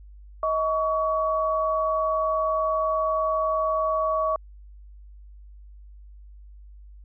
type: tone pair together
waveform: sine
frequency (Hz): 633 / 1127.9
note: D#5 / C#6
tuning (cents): +30 / +30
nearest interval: minor seventh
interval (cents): 1000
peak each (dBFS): -24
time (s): 0.43-4.36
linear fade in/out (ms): 2
effects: added 50 Hz sine -43 dBFS peak until 7.04 s